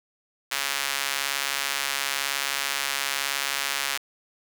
sawtooth tone with high-pass filter, 139 Hz, C#3, 5 cents sharp, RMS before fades -28 dBFS, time 0.51-3.98 s, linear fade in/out 10 ms, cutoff 1800 Hz, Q 0.77, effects 8-bit

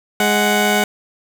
15% pulse tone pair together, 207.7 / 740.2 Hz, G#3 / F#5, 0 / 0 cents, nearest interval octave + minor seventh, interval 2200 cents, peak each -10 dBFS, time 0.2-0.84 s, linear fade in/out 2 ms, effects none

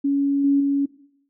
sine tone with level steps, 280 Hz, C#4, 18 cents sharp, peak -17 / -14 / -17 dBFS, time 0.04-0.86 s, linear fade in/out 10 ms, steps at 0.44 / 0.6 s, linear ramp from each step 5 ms, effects noise-tail reverb RT60 0.7 s tail -19 dB re dry

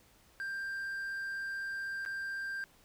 triangle tone with dropouts, 1584 Hz, G6, 18 cents sharp, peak -34 dBFS, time 0.4-2.64 s, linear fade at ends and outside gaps 0 ms, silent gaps 2.051-2.061 s, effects pink hiss -64 dBFS RMS until 2.84 s

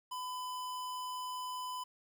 square tone, 1005 Hz, B5, 30 cents sharp, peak -39 dBFS, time 0.11-1.84 s, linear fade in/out 10 ms, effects 11-bit

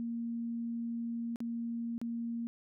sine tone with dropouts, 233.1 Hz, A#3, in tune, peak -34 dBFS, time 0-2.47 s, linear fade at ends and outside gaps 0 ms, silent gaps 1.359-1.404 / 1.98-2.015 s, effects none

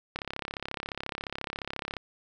click train, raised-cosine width 0.3 ms, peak -17 dBFS, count 63, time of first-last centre 0.16-1.968 s, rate 34.3 Hz, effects none

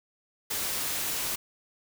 white noise, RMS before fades -31 dBFS, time 0.5-1.36 s, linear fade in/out 10 ms, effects none

